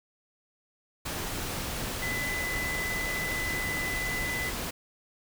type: tone in noise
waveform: sine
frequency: 2006 Hz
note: B6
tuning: 26 cents sharp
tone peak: -31 dBFS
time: 2.02-4.5 s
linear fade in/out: 10 ms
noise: pink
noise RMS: -34 dBFS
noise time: 1.05-4.71 s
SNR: 0 dB
effects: none